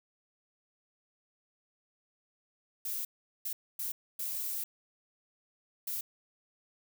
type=noise bursts at uneven times; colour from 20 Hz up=violet; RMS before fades=-36 dBFS; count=5; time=2.85-3.05 / 3.45-3.53 / 3.79-3.92 / 4.19-4.64 / 5.87-6.01 s; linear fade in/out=5 ms; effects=none